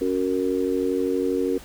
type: chord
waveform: sine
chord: F# major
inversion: second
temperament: just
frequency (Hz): 277.5 / 370 / 462.5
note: C#4 / F#4 / A#4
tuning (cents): +2 / 0 / -14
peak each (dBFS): -25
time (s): 0.01-1.58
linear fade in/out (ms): 5
effects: added 60 Hz sine -49 dBFS peak until 1.64 s + pink hiss -45 dBFS RMS until 1.64 s